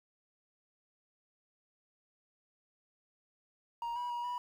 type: tone with pitch steps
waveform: triangle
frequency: 939 / 972 / 957 / 977 Hz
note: A#5 / B5 / A#5 / B5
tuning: +12 / -28 / +45 / -19 cents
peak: -33 dBFS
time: 3.82-4.38 s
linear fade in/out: 2 ms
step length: 140 ms
effects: 10-bit